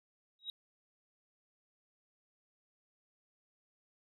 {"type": "tone with exponential growth", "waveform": "sine", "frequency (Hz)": 3817, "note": "A#7", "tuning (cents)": 40, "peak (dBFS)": -33, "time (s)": [0.39, 0.5], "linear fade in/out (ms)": 1, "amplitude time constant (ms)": 22, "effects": ["tanh soft clip ceiling -33 dBFS"]}